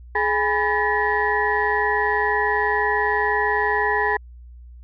sine tone cluster, 422.2 / 822 / 992 / 1734 / 1906 Hz, G#4 / G#5 / B5 / A6 / A#6, +29 / -18 / +7 / -26 / +38 cents, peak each -24 dBFS, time 0.15-4.17 s, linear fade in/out 5 ms, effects tanh soft clip ceiling -7 dBFS + added 60 Hz sine -39 dBFS peak until 4.83 s

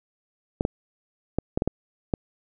clicks, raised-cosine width 2 ms, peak -9 dBFS, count 7, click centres 0.609 / 0.651 / 1.386 / 1.575 / 1.621 / 1.676 / 2.138 s, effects none

